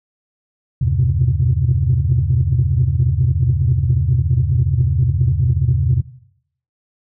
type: tone cluster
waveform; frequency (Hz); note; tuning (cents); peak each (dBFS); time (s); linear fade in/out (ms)
sine; 78.5 / 95.3 / 122.8 / 127.3 / 137.3; D#2 / G2 / B2 / C3 / C#3; +16 / -48 / -9 / -47 / -16; -19; 0.81-6.02; 10
effects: noise-tail reverb RT60 0.7 s tail -17 dB re dry + tanh soft clip ceiling -5 dBFS